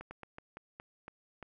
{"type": "slowing click train", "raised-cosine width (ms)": 0.5, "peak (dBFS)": -30, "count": 8, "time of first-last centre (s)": [0.01, 1.427], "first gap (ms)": 100, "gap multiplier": 1.23, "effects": []}